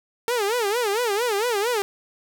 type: tone with vibrato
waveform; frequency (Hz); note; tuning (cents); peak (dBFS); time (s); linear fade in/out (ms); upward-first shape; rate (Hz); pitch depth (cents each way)
sawtooth; 443.2; A4; +13; -17; 0.28-1.82; 0; sine; 4.4; 200
effects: none